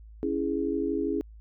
sine chord, C# minor, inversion none, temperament equal, 277.2 / 329.6 / 415.3 Hz, C#4 / E4 / G#4, 0 / 0 / 0 cents, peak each -30 dBFS, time 0.23-1.21 s, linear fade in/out 0 ms, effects added 54 Hz sine -45 dBFS peak until 1.4 s

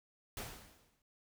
pink noise with exponential decay, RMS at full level -41 dBFS, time 0.37-1.02 s, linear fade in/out 2 ms, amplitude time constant 140 ms, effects none

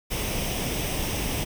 pink noise with comb filter, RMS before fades -28 dBFS, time 0.1-1.45 s, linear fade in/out 20 ms, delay 0.35 ms, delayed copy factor +0.55, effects none

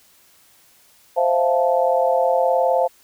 sine chord, F major seventh, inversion second, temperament equal with one note detuned, 523.3 / 659.3 / 698.5 / 875.4 Hz, C5 / E5 / F5 / A5, 0 / 0 / 0 / -9 cents, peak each -18 / -23 / -20 / -23 dBFS, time 1.16-2.88 s, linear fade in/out 20 ms, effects white hiss -54 dBFS RMS until 3.03 s

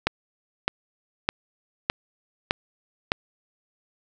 click train, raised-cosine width 0.3 ms, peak -4 dBFS, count 6, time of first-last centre 0.07-3.119 s, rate 1.64 Hz, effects none

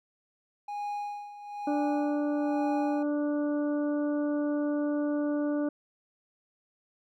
triangle tone with tremolo, 823 Hz, G#5, 16 cents flat, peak -29 dBFS, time 0.68-3.03 s, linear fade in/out 5 ms, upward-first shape sine, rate 1.1 Hz, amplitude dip 75%
harmonic tone, 293.7 Hz, D4, in tune, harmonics 1 / 2 / 3 / 4 / 5, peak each -27 / -33 / -47 / -46 / -46 dBFS, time 1.67-5.69 s, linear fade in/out 5 ms
effects none

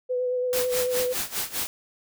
sine tone with vibrato, 500 Hz, B4, 21 cents sharp, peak -23 dBFS, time 0.09-1.14 s, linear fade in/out 20 ms, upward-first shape sine, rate 9 Hz, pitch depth 20 cents each way
white noise with tremolo, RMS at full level -27 dBFS, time 0.53-1.67 s, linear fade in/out 0 ms, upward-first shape sine, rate 4.9 Hz, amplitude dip 85%
effects none

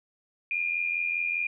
sine tone pair together, 2404 / 2489 Hz, D7 / D#7, +40 / 0 cents, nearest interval minor second, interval 60 cents, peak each -27 / -32 dBFS, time 0.51-1.47 s, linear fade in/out 2 ms, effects none

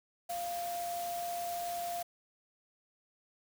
sine tone in noise, 696 Hz, F5, 6 cents flat, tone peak -35 dBFS, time 0.29-2.03 s, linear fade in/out 10 ms, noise white, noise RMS -45 dBFS, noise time 0.29-2.03 s, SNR +7 dB, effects none

